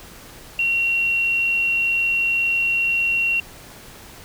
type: tone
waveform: sine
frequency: 2741 Hz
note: F7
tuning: 33 cents flat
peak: -17 dBFS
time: 0.59-3.4 s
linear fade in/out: 2 ms
effects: pink hiss -42 dBFS RMS until 4.24 s